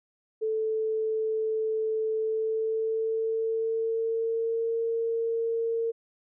sine tone with pitch glide, 438.8 to 457.7 Hz, A4 to A#4, -5 to -32 cents, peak -25 dBFS, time 0.41-5.92 s, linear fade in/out 20 ms, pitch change +73 cents, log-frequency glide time 2.14-4.76 s, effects none

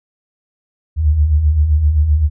sine beating tone pair, 69.3 / 77 Hz, C#2 / D#2, 0 / -17 cents, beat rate 7.7 Hz, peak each -19 / -10 dBFS, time 0.96-2.3 s, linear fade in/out 50 ms, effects none

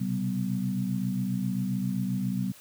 sine tone cluster, 125.8 / 133.3 / 191.4 / 247.4 Hz, B2 / C3 / G3 / B3, +32 / +33 / -41 / +3 cents, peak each -34 / -35 / -28 / -34 dBFS, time 0-2.52 s, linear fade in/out 10 ms, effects white hiss -52 dBFS RMS until 2.6 s + high-pass 80 Hz 12 dB/octave

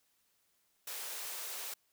white high-pass noise, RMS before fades -42 dBFS, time 0.87-1.74 s, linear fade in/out 5 ms, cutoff 400 Hz, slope 24 dB/octave, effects white hiss -75 dBFS RMS until 1.92 s

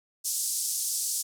white band-pass noise, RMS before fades -30 dBFS, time 0.24-1.23 s, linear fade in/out 20 ms, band 5300 to 11000 Hz, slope 24 dB/octave, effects none

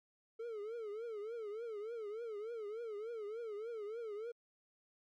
triangle tone with vibrato, 440 Hz, A4, in tune, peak -39 dBFS, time 0.39-4.32 s, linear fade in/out 10 ms, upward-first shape triangle, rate 3.4 Hz, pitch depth 160 cents each way, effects MP3 96 kbps

